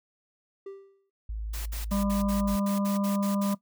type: tone with exponential decay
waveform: triangle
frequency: 392 Hz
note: G4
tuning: in tune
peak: -33 dBFS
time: 0.66-1.1 s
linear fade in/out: 5 ms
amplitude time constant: 94 ms
type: tone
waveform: sine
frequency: 53.6 Hz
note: A1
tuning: 45 cents flat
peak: -31 dBFS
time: 1.29-2.56 s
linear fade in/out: 5 ms
type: noise bursts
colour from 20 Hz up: white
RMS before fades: -40 dBFS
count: 11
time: 1.53-3.54 s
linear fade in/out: 10 ms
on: 130 ms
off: 58 ms
type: harmonic tone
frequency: 200 Hz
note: G3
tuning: 35 cents sharp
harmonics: 1 / 3 / 5 / 6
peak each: -25 / -35 / -39 / -41 dBFS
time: 1.91-3.55 s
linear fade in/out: 10 ms
effects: noise-tail reverb RT60 0.1 s tail -17 dB re dry